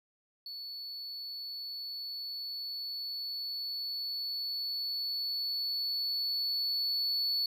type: tone with level ramp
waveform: triangle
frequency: 4435 Hz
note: C#8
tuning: in tune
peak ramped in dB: -39 to -27 dBFS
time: 0.46-7.46 s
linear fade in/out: 2 ms
effects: none